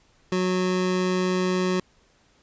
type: tone pair together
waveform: square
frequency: 183.65 / 367.3 Hz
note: F#3 / F#4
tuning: -13 / -13 cents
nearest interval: octave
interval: 1200 cents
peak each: -25 dBFS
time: 0.32-1.8 s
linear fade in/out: 2 ms
effects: pink hiss -61 dBFS RMS until 2.42 s + resampled to 16000 Hz